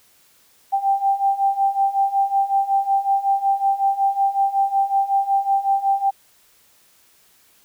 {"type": "beating tone pair", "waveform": "sine", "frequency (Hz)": [784, 789.4], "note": ["G5", "G5"], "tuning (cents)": [0, 12], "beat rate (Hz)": 5.4, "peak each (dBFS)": [-21, -18], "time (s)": [0.72, 6.11], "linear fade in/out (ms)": 20, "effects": ["white hiss -56 dBFS RMS until 7.64 s"]}